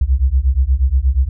sine beating tone pair, 61.74 / 70.14 Hz, B1 / C#2, 0 / +21 cents, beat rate 8.4 Hz, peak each -14 dBFS, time 0.01-1.29 s, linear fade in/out 5 ms, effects none

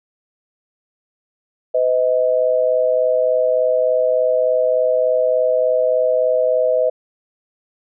sine tone pair together, 507 / 630.4 Hz, B4 / D#5, +45 / +23 cents, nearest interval major third, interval 378 cents, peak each -16 dBFS, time 1.74-6.9 s, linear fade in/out 10 ms, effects none

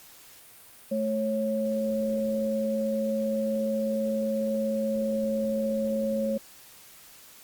sine tone pair together, 217.6 / 548.3 Hz, A3 / C#5, -19 / -19 cents, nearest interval octave + major third, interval 1600 cents, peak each -28 / -27 dBFS, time 0.91-6.38 s, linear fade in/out 10 ms, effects white hiss -51 dBFS RMS until 7.43 s + Opus 48 kbps

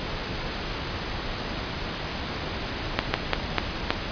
slowing click train, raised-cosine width 0.3 ms, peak -3 dBFS, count 5, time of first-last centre 2.99-3.905 s, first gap 150 ms, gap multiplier 1.29, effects pink hiss -31 dBFS RMS until 4.11 s + resampled to 11025 Hz

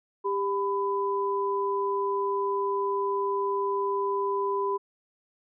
sine tone pair together, 396.9 / 1000 Hz, G4 / B5, +22 / +21 cents, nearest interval octave + major third, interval 1599 cents, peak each -27 / -28 dBFS, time 0.24-4.78 s, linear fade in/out 20 ms, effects none

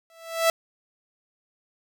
sawtooth tone with exponential growth, 659.3 Hz, E5, in tune, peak -12 dBFS, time 0.1-0.5 s, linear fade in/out 1 ms, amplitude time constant 86 ms, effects none

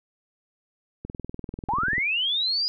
click train, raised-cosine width 3 ms, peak -21 dBFS, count 20, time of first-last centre 1.05-1.981 s, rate 20.4 Hz
sine linear sweep, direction up, 784 to 4978 Hz, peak -22 dBFS, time 1.69-2.68 s, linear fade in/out 0 ms
effects none

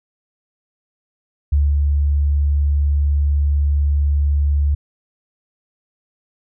sine tone with ADSR envelope, 72.1 Hz, D2, 31 cents flat, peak -11 dBFS, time 1.52-4.75 s, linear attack 8 ms, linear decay 210 ms, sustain -2 dB, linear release 9 ms, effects none

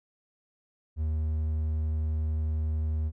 triangle tone, 77.78 Hz, D#2, in tune, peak -24 dBFS, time 0.96-3.12 s, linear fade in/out 50 ms, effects none

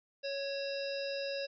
harmonic tone with a mistuned harmonic, 554.4 Hz, C#5, in tune, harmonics 1 / 3 / 5 / 7 / 9 / 10, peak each -36 / -47 / -45 / -47 / -44 / -54 dBFS, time 0.23-1.47 s, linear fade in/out 20 ms, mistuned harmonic 5, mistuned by -35 cents, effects none

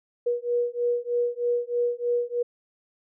sine beating tone pair, 480 / 483.2 Hz, B4 / B4, -49 / -38 cents, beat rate 3.2 Hz, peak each -26 dBFS, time 0.26-2.43 s, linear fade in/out 10 ms, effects none

